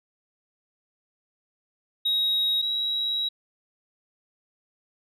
sine tone pair in turn, 3797 / 3861 Hz, A#7 / B7, +31 / -40 cents, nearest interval unison, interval 29 cents, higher second, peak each -19 / -23 dBFS, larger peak first, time 2.05-2.62 / 2.62-3.29 s, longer second, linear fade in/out 10 ms, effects tanh soft clip ceiling -19 dBFS

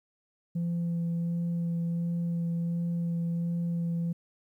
sine tone with vibrato, 170 Hz, F3, 46 cents flat, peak -25 dBFS, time 0.55-4.13 s, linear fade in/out 10 ms, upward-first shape sine, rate 1.4 Hz, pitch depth 11 cents each way, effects tanh soft clip ceiling -26 dBFS + 11-bit

